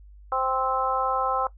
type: harmonic tone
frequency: 261.6 Hz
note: C4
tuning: in tune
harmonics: 2 / 3 / 4 / 5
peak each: -30 / -27 / -28 / -27 dBFS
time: 0.32-1.47 s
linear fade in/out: 2 ms
effects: noise-tail reverb RT60 0.1 s tail -17 dB re dry + added 50 Hz sine -45 dBFS peak until 1.57 s